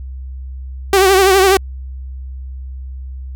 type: tone with vibrato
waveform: sawtooth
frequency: 383.6 Hz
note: G4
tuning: 37 cents flat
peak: -4 dBFS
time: 0.93-1.57 s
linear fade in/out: 2 ms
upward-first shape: triangle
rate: 12 Hz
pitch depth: 81 cents each way
effects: added 65 Hz sine -25 dBFS peak until 3.35 s